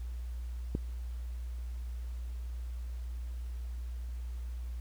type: click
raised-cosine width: 3 ms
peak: -19 dBFS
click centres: 0.751 s
effects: added 60 Hz sine -36 dBFS peak until 4.8 s + pink hiss -61 dBFS RMS until 4.8 s